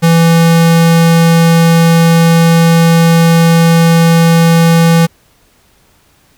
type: tone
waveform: square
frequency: 166.3 Hz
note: E3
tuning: 16 cents sharp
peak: -5 dBFS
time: 0.02-5.07 s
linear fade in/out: 20 ms
effects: pink hiss -50 dBFS RMS until 6.37 s